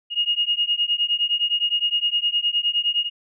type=beating tone pair; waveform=sine; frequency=2857 / 2866.7 Hz; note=F7 / F7; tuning=+39 / +45 cents; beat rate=9.7 Hz; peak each=-22 dBFS; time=0.1-3.1 s; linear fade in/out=50 ms; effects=none